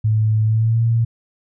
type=tone with pitch glide; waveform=sine; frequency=108.8 to 115.27 Hz; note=A2 to A#2; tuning=-19 to -19 cents; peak=-13 dBFS; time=0.04-1.05 s; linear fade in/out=10 ms; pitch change=+100 cents; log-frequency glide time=0.44-0.82 s; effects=none